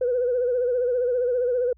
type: tone with vibrato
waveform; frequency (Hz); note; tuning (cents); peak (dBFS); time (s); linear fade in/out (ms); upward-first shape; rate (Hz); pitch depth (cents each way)
sine; 493.9; B4; 0; -19; 0.01-1.73; 5; sine; 15; 62
effects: tanh soft clip ceiling -15 dBFS + added 60 Hz sine -53 dBFS peak until 1.77 s